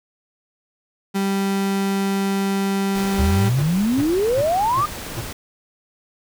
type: tone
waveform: 35% pulse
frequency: 196 Hz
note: G3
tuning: in tune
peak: -17 dBFS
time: 1.14-3.5 s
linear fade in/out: 20 ms
type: noise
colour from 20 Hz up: pink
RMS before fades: -32 dBFS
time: 2.95-5.33 s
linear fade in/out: 5 ms
type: exponential sweep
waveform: sine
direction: up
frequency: 68.1 to 1244.5 Hz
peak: -16 dBFS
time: 3.18-4.86 s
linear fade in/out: 10 ms
type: tone bursts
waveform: square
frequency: 114.7 Hz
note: A#2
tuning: 28 cents flat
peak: -24 dBFS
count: 6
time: 3.18-5.212 s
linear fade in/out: 10 ms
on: 47 ms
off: 350 ms
effects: none